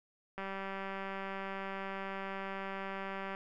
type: click train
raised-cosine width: 0.5 ms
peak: -26 dBFS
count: 577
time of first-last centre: 0.38-3.349 s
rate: 194 Hz
effects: none